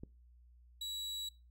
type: click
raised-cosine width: 3 ms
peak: -33 dBFS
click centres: 0.035 s
type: tone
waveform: 40% pulse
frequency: 3900 Hz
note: B7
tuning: 23 cents flat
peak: -38 dBFS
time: 0.81-1.29 s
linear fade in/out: 5 ms
effects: noise-tail reverb RT60 0.3 s tail -22 dB re dry + added 60 Hz sine -59 dBFS peak until 1.5 s